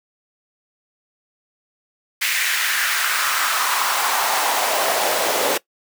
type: noise with high-pass filter sweep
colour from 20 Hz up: pink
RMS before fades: -20 dBFS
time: 2.21-5.58 s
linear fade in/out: 10 ms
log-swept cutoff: 2100 to 480 Hz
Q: 2.4
effects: noise-tail reverb RT60 0.1 s tail -20 dB re dry